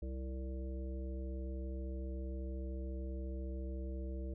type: harmonic tone with a mistuned harmonic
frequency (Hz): 64.8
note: C2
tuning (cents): -16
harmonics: 1 / 3 / 5 / 7 / 9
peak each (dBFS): -39 / -50 / -49 / -53 / -54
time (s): 0.02-4.34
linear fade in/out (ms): 5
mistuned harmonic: 5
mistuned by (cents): +31
effects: none